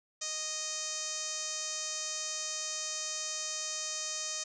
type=tone with low-pass filter; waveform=5% pulse; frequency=621 Hz; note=D#5; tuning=3 cents flat; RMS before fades=-37 dBFS; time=0.21-4.44 s; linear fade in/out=10 ms; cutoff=6500 Hz; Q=5.8; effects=none

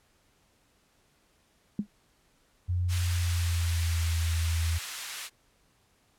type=tone with exponential decay; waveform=sine; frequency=206.1 Hz; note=G#3; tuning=13 cents flat; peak=-22 dBFS; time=1.79-1.87 s; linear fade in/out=2 ms; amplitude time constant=17 ms
type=tone with pitch glide; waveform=sine; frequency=89.2 to 82.75 Hz; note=F2 to E2; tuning=+37 to +7 cents; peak=-25 dBFS; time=2.68-4.79 s; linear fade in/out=20 ms; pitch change=-130 cents; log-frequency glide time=2.87-4.07 s
type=high-pass noise; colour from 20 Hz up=pink; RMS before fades=-38 dBFS; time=2.88-5.3 s; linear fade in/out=50 ms; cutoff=1700 Hz; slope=12 dB/octave
effects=pink hiss -67 dBFS RMS until 6.18 s + low-pass 12000 Hz 12 dB/octave

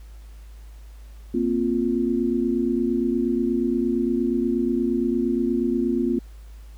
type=chord; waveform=sine; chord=Bb suspended second; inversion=none; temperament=equal; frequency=233.1 / 261.6 / 349.2 Hz; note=Bb3 / C4 / F4; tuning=0 / 0 / 0 cents; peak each=-24 / -24 / -24 dBFS; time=1.34-6.19 s; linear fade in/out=5 ms; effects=added 53 Hz sine -39 dBFS peak until 6.77 s + pink hiss -57 dBFS RMS until 6.77 s

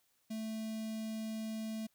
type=tone with notch filter; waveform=square; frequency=220 Hz; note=A3; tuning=in tune; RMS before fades=-40 dBFS; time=0.3-1.87 s; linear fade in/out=10 ms; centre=1300 Hz; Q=0.61; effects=white hiss -75 dBFS RMS until 1.94 s

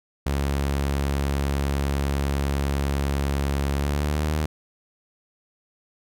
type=tone with pitch glide; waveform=sawtooth; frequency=70 to 76.78 Hz; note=C#2 to D#2; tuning=+18 to -22 cents; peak=-18 dBFS; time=0.26-4.46 s; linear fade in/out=5 ms; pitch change=+160 cents; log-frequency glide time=3.75-4.3 s; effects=none

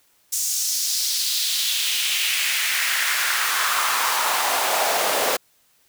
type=noise with high-pass filter sweep; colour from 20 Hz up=pink; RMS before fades=-22 dBFS; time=0.32-5.37 s; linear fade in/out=10 ms; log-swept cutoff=6900 to 530 Hz; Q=2.2; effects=white hiss -61 dBFS RMS until 5.88 s

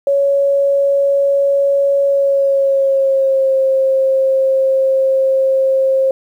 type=tone with pitch glide; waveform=sine; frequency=558 to 532.8 Hz; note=C#5 to C5; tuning=+11 to +31 cents; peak=-10 dBFS; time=0.07-6.11 s; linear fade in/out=2 ms; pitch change=-80 cents; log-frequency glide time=2.06-3.55 s; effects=8-bit

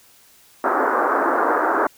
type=band-pass noise; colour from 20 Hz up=white; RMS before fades=-19 dBFS; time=0.64-1.87 s; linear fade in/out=2 ms; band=270 to 1500 Hz; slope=48 dB/octave; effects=white hiss -52 dBFS RMS until 1.97 s

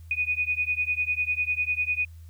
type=beating tone pair; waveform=sine; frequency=2474 / 2484 Hz; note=D#7 / D#7; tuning=-10 / -3 cents; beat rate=10 Hz; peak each=-27 dBFS; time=0.11-2.05 s; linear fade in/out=2 ms; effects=added 82 Hz sine -42 dBFS peak until 2.29 s + white hiss -64 dBFS RMS until 2.29 s

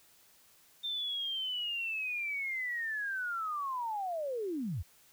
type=linear sweep; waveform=sine; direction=down; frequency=3606 to 64.8 Hz; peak=-33 dBFS; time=0.83-4.83 s; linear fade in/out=20 ms; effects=white hiss -63 dBFS RMS until 5.12 s

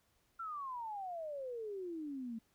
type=exponential sweep; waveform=sine; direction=down; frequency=1379 to 219.7 Hz; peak=-40 dBFS; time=0.39-2.39 s; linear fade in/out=10 ms; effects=pink hiss -75 dBFS RMS until 2.54 s

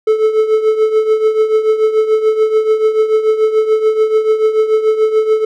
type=tone with tremolo; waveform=triangle; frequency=435.7 Hz; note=A4; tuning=17 cents flat; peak=-4 dBFS; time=0.07-5.45 s; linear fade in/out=5 ms; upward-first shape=triangle; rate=6.9 Hz; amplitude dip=75%; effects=none

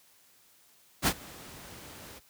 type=noise with ADSR envelope; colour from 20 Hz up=pink; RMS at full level=-23 dBFS; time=1.02-2.2 s; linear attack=51 ms; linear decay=60 ms; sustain=-24 dB; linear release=24 ms; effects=white hiss -62 dBFS RMS until 2.29 s + high-pass 60 Hz 12 dB/octave

